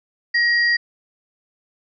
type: tone pair together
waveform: sine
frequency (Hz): 1895 / 4775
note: A#6 / D8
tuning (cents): +28 / +28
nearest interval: octave + major third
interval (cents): 1600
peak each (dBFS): -15 / -23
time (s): 0.34-0.77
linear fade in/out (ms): 10
effects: none